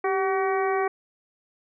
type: harmonic tone with a mistuned harmonic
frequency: 378.9 Hz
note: F#4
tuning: 41 cents sharp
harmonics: 1 / 2 / 3 / 4 / 5 / 6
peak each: -24 / -27 / -30 / -36 / -34 / -37 dBFS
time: 0.04-0.88 s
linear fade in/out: 5 ms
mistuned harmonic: 1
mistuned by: +49 cents
effects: none